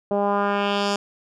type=tone with low-pass filter sweep; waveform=10% pulse; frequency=202 Hz; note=G#3; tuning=48 cents flat; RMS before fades=-22 dBFS; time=0.11-0.96 s; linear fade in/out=2 ms; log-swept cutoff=580 to 6500 Hz; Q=1.8; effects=none